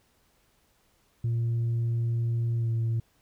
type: tone with pitch glide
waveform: sine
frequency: 116.54 to 114.27 Hz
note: A#2 to A#2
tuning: 0 to -34 cents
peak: -22 dBFS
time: 1.24-3 s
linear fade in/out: 5 ms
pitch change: -34 cents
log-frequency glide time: 2.57-2.7 s
effects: tanh soft clip ceiling -23 dBFS + pink hiss -67 dBFS RMS until 3.21 s